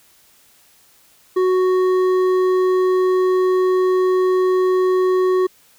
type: tone with hard clipping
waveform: triangle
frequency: 370 Hz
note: F#4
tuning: in tune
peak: -15 dBFS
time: 1.36-5.47 s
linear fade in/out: 10 ms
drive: 11 dB
effects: white hiss -53 dBFS RMS until 5.78 s